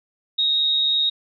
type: tone with amplitude modulation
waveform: sine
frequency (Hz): 3751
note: A#7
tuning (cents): +10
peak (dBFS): -15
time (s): 0.38-1.1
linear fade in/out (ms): 10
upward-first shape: sine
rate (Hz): 143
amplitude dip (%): 40
effects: none